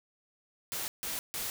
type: noise bursts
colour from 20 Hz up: white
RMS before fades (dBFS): -36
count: 3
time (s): 0.72-1.5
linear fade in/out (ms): 0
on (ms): 160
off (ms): 150
effects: none